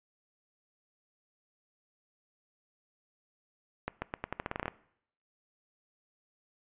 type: accelerating click train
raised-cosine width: 0.5 ms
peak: -18 dBFS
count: 13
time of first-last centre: 3.88-4.681 s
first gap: 140 ms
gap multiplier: 0.85
effects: noise-tail reverb RT60 0.7 s tail -20 dB re dry + resampled to 8000 Hz